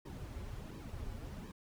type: noise with flanger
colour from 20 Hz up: brown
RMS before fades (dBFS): -45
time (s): 0.05-1.52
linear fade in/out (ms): 10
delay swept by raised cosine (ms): 1.4 to 6.5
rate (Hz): 1.4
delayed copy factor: -0.8
effects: none